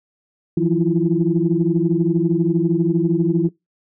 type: tone cluster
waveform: sine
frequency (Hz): 163.4 / 175.9 / 325.7 / 345.8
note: E3 / F3 / E4 / F4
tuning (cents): -15 / +13 / -21 / -17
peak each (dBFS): -20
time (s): 0.57-3.49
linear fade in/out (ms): 5
effects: noise-tail reverb RT60 0.2 s tail -23 dB re dry + tanh soft clip ceiling -4 dBFS